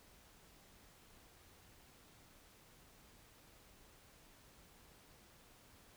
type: silence
effects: pink hiss -64 dBFS RMS until 5.96 s